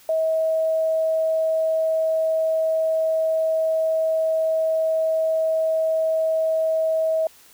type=tone; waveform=sine; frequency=641 Hz; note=E5; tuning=49 cents flat; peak=-18 dBFS; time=0.09-7.27 s; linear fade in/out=2 ms; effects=white hiss -51 dBFS RMS until 7.53 s